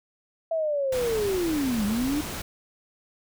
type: linear two-way sweep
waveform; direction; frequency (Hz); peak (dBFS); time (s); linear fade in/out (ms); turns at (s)
sine; down then up; 664 to 199.6 to 306.5; -23; 0.51-2.21; 5; 1.85
type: noise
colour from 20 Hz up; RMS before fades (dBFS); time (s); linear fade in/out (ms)
pink; -34; 0.92-2.42; 5
effects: none